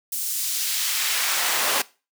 pink noise with high-pass filter sweep, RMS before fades -24 dBFS, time 0.12-1.82 s, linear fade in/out 5 ms, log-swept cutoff 8800 to 570 Hz, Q 0.7, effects noise-tail reverb RT60 0.3 s tail -20 dB re dry

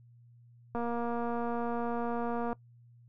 click train, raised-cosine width 1 ms, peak -22 dBFS, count 421, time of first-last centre 0.75-2.53 s, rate 236 Hz, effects noise-tail reverb RT60 0.1 s tail -22 dB re dry + added 119 Hz sine -55 dBFS peak until 3.08 s

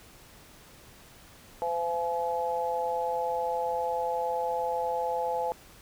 harmonic tone, 170 Hz, F3, 46 cents flat, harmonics 3 / 4 / 5, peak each -31 / -34 / -30 dBFS, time 1.62-5.52 s, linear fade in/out 0 ms, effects pink hiss -53 dBFS RMS until 5.81 s

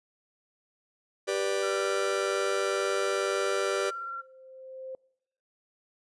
45% pulse chord, G major, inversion none, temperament just, 392 / 490 / 588 Hz, G4 / B4 / D5, 0 / -14 / +2 cents, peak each -30 / -33 / -32 dBFS, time 1.27-3.91 s, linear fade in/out 20 ms
sine tone with vibrato, 1369 Hz, F6, 35 cents flat, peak -34 dBFS, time 1.62-4.22 s, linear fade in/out 20 ms, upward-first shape sine, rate 18 Hz, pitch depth 18 cents each way
sine tone with exponential growth, 523.3 Hz, C5, in tune, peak -35 dBFS, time 3.38-4.95 s, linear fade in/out 1 ms, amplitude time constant 340 ms
effects noise-tail reverb RT60 0.8 s tail -26 dB re dry + resampled to 24000 Hz

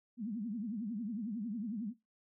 sine tone with vibrato, 220 Hz, A3, in tune, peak -36 dBFS, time 0.17-1.94 s, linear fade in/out 50 ms, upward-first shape triangle, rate 11 Hz, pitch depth 240 cents each way, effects noise-tail reverb RT60 0.2 s tail -17 dB re dry

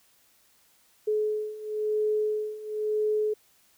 sine beating tone pair, 426 / 426.98 Hz, G#4 / G#4, +44 / +48 cents, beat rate 0.98 Hz, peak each -30 / -27 dBFS, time 1.07-3.34 s, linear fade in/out 10 ms, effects white hiss -63 dBFS RMS until 3.77 s

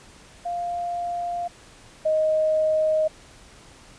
sine tone pair in turn, 698.5 / 624.5 Hz, F5 / D#5, 0 / +6 cents, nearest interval major second, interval 194 cents, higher first, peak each -25 / -18 dBFS, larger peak second, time 0.45-1.48 / 2.05-3.08 s, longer neither, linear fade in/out 10 ms, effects pink hiss -49 dBFS RMS until 3.98 s + resampled to 22050 Hz

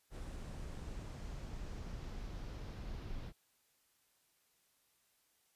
brown noise with low-pass filter sweep, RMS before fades -45 dBFS, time 0.1-3.33 s, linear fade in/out 50 ms, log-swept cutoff 9500 to 4500 Hz, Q 1.4, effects white hiss -75 dBFS RMS until 5.55 s + resampled to 32000 Hz

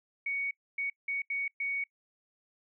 sine tone bursts at uneven times, 2233 Hz, C#7, 12 cents sharp, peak -30 dBFS, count 5, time 0.26-0.51 / 0.78-0.9 / 1.08-1.22 / 1.3-1.48 / 1.6-1.84 s, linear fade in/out 5 ms, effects noise-tail reverb RT60 0.1 s tail -23 dB re dry

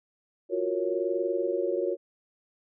sine chord, Gb major seventh, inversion third, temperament equal, 349.2 / 370 / 466.2 / 554.4 Hz, F4 / Gb4 / Bb4 / Db5, 0 / 0 / 0 / 0 cents, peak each -31 / -30 / -32 / -31 dBFS, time 0.49-1.97 s, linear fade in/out 50 ms, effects none

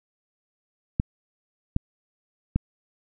clicks, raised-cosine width 5 ms, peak -9 dBFS, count 3, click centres 0.999 / 1.764 / 2.56 s, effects none

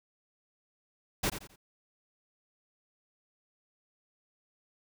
pink noise with echo, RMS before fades -29 dBFS, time 1.23-1.3 s, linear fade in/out 10 ms, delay 87 ms, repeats 3, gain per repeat -10 dB, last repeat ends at 1.561 s, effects none

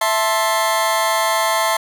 sawtooth chord, A minor, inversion second, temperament just, 660 / 880 / 1056 Hz, E5 / A5 / C6, +2 / 0 / +16 cents, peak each -16 dBFS, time 0.01-1.77 s, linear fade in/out 5 ms, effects none

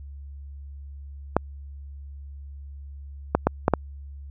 clicks, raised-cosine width 1 ms, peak -3 dBFS, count 5, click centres 1.366 / 3.35 / 3.47 / 3.681 / 3.737 s, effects added 70 Hz sine -37 dBFS peak until 4.3 s

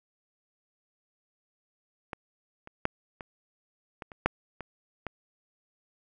clicks, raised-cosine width 0.5 ms, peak -20 / -29 / -10 / -24 / -23 / -29 / -7 / -23 / -19 dBFS, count 9, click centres 2.132 / 2.674 / 2.854 / 3.208 / 4.022 / 4.118 / 4.26 / 4.607 / 5.067 s, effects none

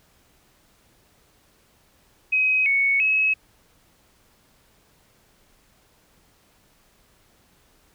sine tone with pitch steps, 2531 / 2218 / 2568 Hz, D#7 / C#7 / E7, +29 / 0 / -46 cents, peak -17 dBFS, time 2.32-3.34 s, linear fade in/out 10 ms, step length 340 ms, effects pink hiss -60 dBFS RMS until 7.94 s

